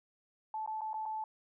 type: tone with dropouts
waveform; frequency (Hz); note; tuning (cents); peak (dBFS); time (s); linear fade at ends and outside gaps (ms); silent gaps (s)
sine; 871; A5; -18; -35; 0.54-1.24; 2; 0.662-0.675 / 0.809-0.816 / 0.932-0.941 / 1.056-1.06
effects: none